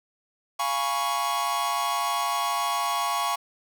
45% pulse chord, C# dominant seventh, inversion first, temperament equal with one note detuned, 698.5 / 830.6 / 976.4 / 1108.7 Hz, E#5 / G#5 / B5 / C#6, 0 / 0 / -20 / 0 cents, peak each -32 / -31 / -32 / -27 dBFS, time 0.59-3.36 s, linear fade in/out 10 ms, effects none

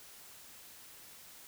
silence, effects white hiss -54 dBFS RMS until 1.47 s

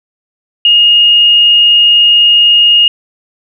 sine tone, 2854 Hz, F7, 37 cents sharp, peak -3 dBFS, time 0.65-2.88 s, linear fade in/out 2 ms, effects none

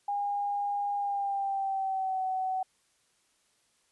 sine tone with pitch glide, 812 to 753.3 Hz, G#5 to F#5, -39 to +31 cents, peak -28 dBFS, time 0.08-2.63 s, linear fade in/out 5 ms, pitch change -130 cents, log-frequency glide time 0.96-2.23 s, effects white hiss -70 dBFS RMS until 3.91 s + resampled to 24000 Hz

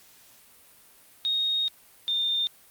sine tone pair in turn, 3729 / 3617 Hz, A#7 / A7, 0 / +47 cents, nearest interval minor second, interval 53 cents, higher first, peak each -23 dBFS, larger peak neither, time 1.25-1.68 / 2.08-2.47 s, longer first, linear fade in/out 0 ms, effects white hiss -55 dBFS RMS until 2.7 s + Opus 48 kbps

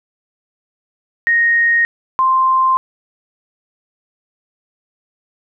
sine tone pair in turn, 1864.7 / 1046.5 Hz, A#6 / C6, 0 / 0 cents, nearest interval minor seventh, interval 1000 cents, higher first, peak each -10 / -10 dBFS, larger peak neither, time 1.27-1.85 / 2.19-2.77 s, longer neither, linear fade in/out 0 ms, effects none

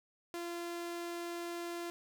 sawtooth tone, 343.7 Hz, F4, 28 cents flat, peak -35 dBFS, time 0.34-1.9 s, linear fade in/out 0 ms, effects none

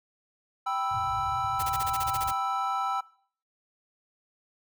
triangle chord, E minor, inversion first, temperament equal, 784 / 987.8 / 1318.5 Hz, G5 / B5 / E6, 0 / 0 / 0 cents, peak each -29 / -32 / -28 dBFS, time 0.66-3.01 s, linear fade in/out 10 ms
pink low-pass noise, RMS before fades -37 dBFS, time 0.91-2.32 s, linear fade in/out 5 ms, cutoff 130 Hz, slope 48 dB/octave
white noise bursts, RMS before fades -35 dBFS, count 11, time 1.59-2.311 s, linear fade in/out 10 ms, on 41 ms, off 27 ms
effects noise-tail reverb RT60 0.5 s tail -20 dB re dry + high-pass 80 Hz 12 dB/octave

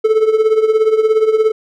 triangle tone with tremolo, 437.4 Hz, A4, 10 cents flat, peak -4 dBFS, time 0.04-1.52 s, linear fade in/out 10 ms, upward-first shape triangle, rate 17 Hz, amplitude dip 80%, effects none

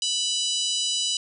harmonic tone, 987.8 Hz, B5, in tune, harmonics 3 / 4 / 5 / 6 / 7 / 8 / 9, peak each -27 / -29 / -31 / -33 / -34 / -35 / -36 dBFS, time 0.02-1.17 s, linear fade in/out 2 ms, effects none

